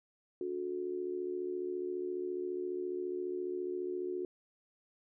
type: tone with amplitude modulation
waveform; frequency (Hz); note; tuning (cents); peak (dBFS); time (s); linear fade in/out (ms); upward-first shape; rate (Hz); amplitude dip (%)
sine; 363.5; F#4; -31; -31; 0.41-4.25; 2; sine; 74.6; 75
effects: none